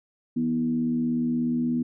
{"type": "tone with frequency modulation", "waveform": "sine", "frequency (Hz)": 244.1, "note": "B3", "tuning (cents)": -20, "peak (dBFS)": -22, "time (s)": [0.36, 1.83], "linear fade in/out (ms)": 10, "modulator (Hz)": 76.7, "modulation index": 0.57, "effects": []}